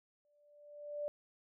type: tone with exponential growth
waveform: sine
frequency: 587.3 Hz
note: D5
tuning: in tune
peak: -34 dBFS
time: 0.25-1.08 s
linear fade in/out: 0 ms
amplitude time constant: 180 ms
effects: none